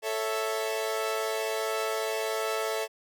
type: chord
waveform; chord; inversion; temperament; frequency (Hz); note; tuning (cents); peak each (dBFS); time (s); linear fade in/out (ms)
sawtooth; A major; none; equal; 440 / 554.4 / 659.3; A4 / C#5 / E5; 0 / 0 / 0; -27 / -32 / -29; 0.02-2.88; 50
effects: none